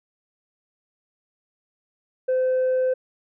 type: tone with tanh clipping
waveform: sine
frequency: 514 Hz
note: C5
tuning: 31 cents flat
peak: -19 dBFS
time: 2.28-2.94 s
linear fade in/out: 10 ms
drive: 1 dB
effects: none